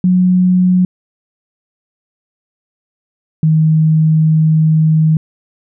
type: tone pair in turn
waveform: sine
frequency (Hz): 182.1 / 157.52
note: F#3 / D#3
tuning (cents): -27 / +22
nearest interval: minor third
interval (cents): 251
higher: first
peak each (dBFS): -7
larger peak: neither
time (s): 0.04-0.85 / 3.43-5.17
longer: second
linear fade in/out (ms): 2
effects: none